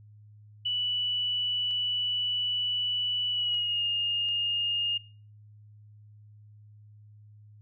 sine tone with pitch glide, 2960 to 2836 Hz, F#7 to F7, 0 to +26 cents, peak -26 dBFS, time 0.65-4.98 s, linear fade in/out 10 ms, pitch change -74 cents, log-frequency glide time 3.3-3.84 s
clicks, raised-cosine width 0.2 ms, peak -35 dBFS, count 3, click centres 1.71 / 3.544 / 4.287 s
effects noise-tail reverb RT60 0.4 s tail -19 dB re dry + added 105 Hz sine -50 dBFS peak until 7.61 s

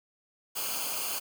white noise with comb filter, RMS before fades -33 dBFS, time 0.55-1.2 s, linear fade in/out 20 ms, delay 0.53 ms, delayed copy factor -0.75, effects none

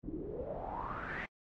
pink noise with low-pass filter sweep, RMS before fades -41 dBFS, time 0.03-1.26 s, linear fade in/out 10 ms, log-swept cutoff 270 to 2100 Hz, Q 7.3, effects AAC 32 kbps

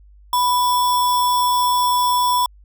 sine tone with sample-and-hold, 987.8 Hz, B5, in tune, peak -14 dBFS, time 0.33-2.46 s, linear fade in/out 2 ms, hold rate 4410 Hz, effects added 50 Hz sine -44 dBFS peak until 2.64 s

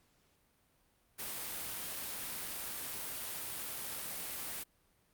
white noise, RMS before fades -41 dBFS, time 1.18-4.64 s, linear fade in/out 20 ms, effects pink hiss -72 dBFS RMS until 5.13 s + Opus 48 kbps

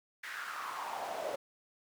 brown noise with high-pass filter sweep, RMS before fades -40 dBFS, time 0.23-1.36 s, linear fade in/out 10 ms, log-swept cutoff 1800 to 540 Hz, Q 4.4, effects none

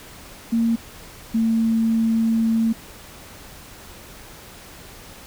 sine tone pair in turn, 229.6 / 225.7 Hz, A#3 / A3, -26 / +44 cents, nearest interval unison, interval 30 cents, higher first, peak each -16 / -16 dBFS, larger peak neither, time 0.52-0.76 / 1.34-2.73 s, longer second, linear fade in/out 10 ms, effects pink hiss -42 dBFS RMS until 5.26 s

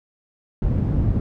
white low-pass noise, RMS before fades -20 dBFS, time 0.62-1.2 s, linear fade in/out 2 ms, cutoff 130 Hz, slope 12 dB/octave, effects none

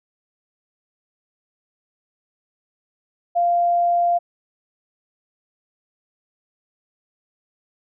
sine tone, 695 Hz, F5, 9 cents flat, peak -15 dBFS, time 3.35-4.19 s, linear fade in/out 20 ms, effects none

